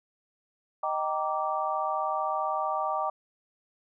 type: chord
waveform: sine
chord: Eb major seventh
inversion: none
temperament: just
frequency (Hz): 622.3 / 777.8 / 933.4 / 1166.7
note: Eb5 / G5 / Bb5 / D6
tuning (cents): 0 / -14 / +2 / -12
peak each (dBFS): -33 / -31 / -34 / -31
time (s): 0.83-3.1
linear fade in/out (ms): 5
effects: none